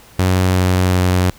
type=tone with pitch steps; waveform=sawtooth; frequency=92.5 / 91.81 / 91.12 Hz; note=F#2 / F#2 / F#2; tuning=0 / -13 / -26 cents; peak=-8 dBFS; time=0.19-1.3 s; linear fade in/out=0 ms; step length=370 ms; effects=pink hiss -44 dBFS RMS until 1.38 s